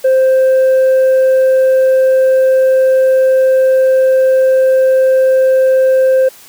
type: tone with tanh clipping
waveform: triangle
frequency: 523.3 Hz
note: C5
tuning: in tune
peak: -7 dBFS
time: 0.04-6.29 s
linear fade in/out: 10 ms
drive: 7 dB
effects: white hiss -39 dBFS RMS until 6.48 s + high-pass 100 Hz 12 dB/octave